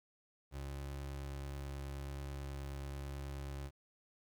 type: tone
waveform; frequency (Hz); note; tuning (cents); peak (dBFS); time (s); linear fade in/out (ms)
30% pulse; 69.3; C#2; 0; -39; 0.51-3.71; 50
effects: 12-bit